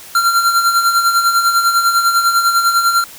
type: tone with tremolo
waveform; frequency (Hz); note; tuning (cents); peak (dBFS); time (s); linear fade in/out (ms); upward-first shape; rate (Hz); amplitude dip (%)
square; 1376; F6; -26; -9; 0.15-3.04; 2; sine; 10; 55
effects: white hiss -36 dBFS RMS until 3.18 s